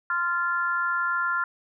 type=harmonic tone; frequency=347.1 Hz; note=F4; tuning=11 cents flat; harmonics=3 / 4 / 5; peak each=-30 / -24 / -33 dBFS; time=0.1-1.44 s; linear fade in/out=2 ms; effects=none